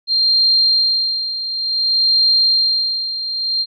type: tone with tremolo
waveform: sine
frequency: 4186 Hz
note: C8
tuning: in tune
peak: -10 dBFS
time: 0.07-3.66 s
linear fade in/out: 50 ms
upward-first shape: sine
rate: 0.56 Hz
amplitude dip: 70%
effects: none